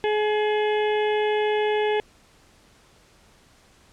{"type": "harmonic tone", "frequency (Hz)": 423.3, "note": "G#4", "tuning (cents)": 33, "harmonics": [1, 2, 4, 5, 6, 7, 8], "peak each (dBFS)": [-21, -27, -33, -35, -37, -38, -39], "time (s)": [0.04, 2], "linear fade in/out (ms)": 0, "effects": ["pink hiss -56 dBFS RMS until 3.92 s", "low-pass 9000 Hz 12 dB/octave"]}